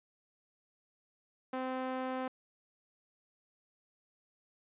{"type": "tone with band-pass filter", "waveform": "sawtooth", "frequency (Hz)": 258.5, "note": "C4", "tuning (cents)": -21, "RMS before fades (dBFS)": -37, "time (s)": [1.53, 2.28], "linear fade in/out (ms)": 5, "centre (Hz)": 770, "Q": 0.72, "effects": ["resampled to 8000 Hz"]}